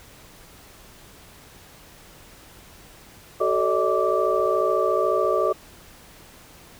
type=tone cluster; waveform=sine; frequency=378.1 / 440.4 / 578 / 632 / 1167 Hz; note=F#4 / A4 / D5 / D#5 / D6; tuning=+38 / +2 / -28 / +27 / -11 cents; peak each=-25 dBFS; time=3.4-5.53 s; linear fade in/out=10 ms; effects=pink hiss -48 dBFS RMS until 6.79 s